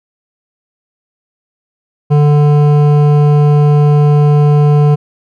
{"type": "tone with hard clipping", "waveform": "sine", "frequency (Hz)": 147.2, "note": "D3", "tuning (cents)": 4, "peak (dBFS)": -7, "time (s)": [2.1, 4.96], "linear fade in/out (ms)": 20, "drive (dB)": 12, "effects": []}